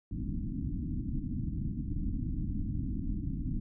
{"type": "low-pass noise", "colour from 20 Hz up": "pink", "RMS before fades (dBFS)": -34, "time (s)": [0.11, 3.6], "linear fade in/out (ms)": 5, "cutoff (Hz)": 310, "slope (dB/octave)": 96, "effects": []}